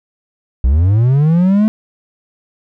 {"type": "linear sweep", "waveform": "triangle", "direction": "up", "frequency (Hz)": [58.27, 220], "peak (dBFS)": -6, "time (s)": [0.64, 1.68], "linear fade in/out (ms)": 0, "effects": []}